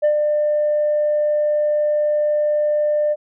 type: tone with ADSR envelope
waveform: sine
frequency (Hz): 598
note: D5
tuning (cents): +31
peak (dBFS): -9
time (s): 0.02-3.16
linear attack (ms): 26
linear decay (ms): 88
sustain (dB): -5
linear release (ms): 41
effects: tanh soft clip ceiling -11 dBFS